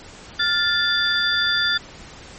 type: tone cluster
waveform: sine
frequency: 1408 / 1757 / 3518 / 4753 Hz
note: F6 / A6 / A7 / D8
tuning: +14 / -3 / -1 / +20 cents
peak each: -23 / -23 / -21 / -25 dBFS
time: 0.39-1.78 s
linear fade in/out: 10 ms
effects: pink hiss -41 dBFS RMS until 2.38 s + MP3 32 kbps